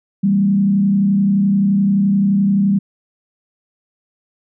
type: tone with frequency modulation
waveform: sine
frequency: 197.7 Hz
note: G3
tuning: 15 cents sharp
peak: -11 dBFS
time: 0.23-2.79 s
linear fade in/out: 10 ms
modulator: 31.6 Hz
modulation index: 0.56
effects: none